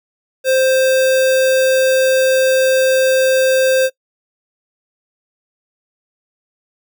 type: tone with sample-and-hold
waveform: sine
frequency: 523.3 Hz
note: C5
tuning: in tune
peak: -10 dBFS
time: 0.44-3.9 s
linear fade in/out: 50 ms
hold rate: 2100 Hz
effects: noise-tail reverb RT60 0.1 s tail -21 dB re dry